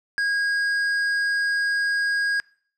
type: tone with tanh clipping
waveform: sine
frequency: 1637 Hz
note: G#6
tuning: 25 cents flat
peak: -22 dBFS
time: 0.18-2.4 s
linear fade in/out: 0 ms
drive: 10 dB
effects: noise-tail reverb RT60 0.5 s tail -23 dB re dry + low-pass 8000 Hz 12 dB/octave